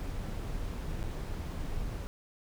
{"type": "noise with dropouts", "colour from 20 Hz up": "brown", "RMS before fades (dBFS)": -36, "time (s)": [0, 2.07], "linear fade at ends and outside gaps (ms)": 0, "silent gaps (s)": [1.029, 1.039], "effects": []}